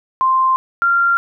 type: tone pair in turn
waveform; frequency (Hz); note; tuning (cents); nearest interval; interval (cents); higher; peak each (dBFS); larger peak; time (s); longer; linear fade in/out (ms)
sine; 1046.5 / 1384.9; C6 / F6; 0 / -15; perfect fourth; 485; second; -11; neither; 0.21-0.56 / 0.82-1.17; neither; 0
effects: none